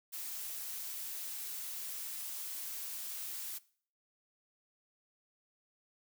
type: noise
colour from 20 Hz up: blue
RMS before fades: -42 dBFS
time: 0.12-3.59 s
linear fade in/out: 20 ms
effects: noise-tail reverb RT60 0.5 s tail -20 dB re dry